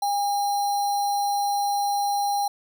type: tone with sample-and-hold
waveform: sine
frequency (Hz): 810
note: G#5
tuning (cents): -43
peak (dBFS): -21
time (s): 0.02-2.48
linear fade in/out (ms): 5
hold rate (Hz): 4900
effects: none